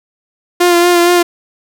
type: tone with vibrato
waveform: sawtooth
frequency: 349.2 Hz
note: F4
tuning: in tune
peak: -3 dBFS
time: 0.6-1.23 s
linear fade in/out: 10 ms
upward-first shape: sine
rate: 4.3 Hz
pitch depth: 25 cents each way
effects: none